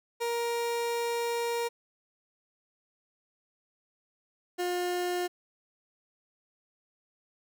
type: tone pair in turn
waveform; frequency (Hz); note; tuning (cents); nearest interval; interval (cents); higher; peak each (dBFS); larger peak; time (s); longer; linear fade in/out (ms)
30% pulse; 470.1 / 356.4; A#4 / F4; +15 / +35; perfect fourth; 480; first; -26; neither; 0.2-1.69 / 4.58-5.28; first; 20
effects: none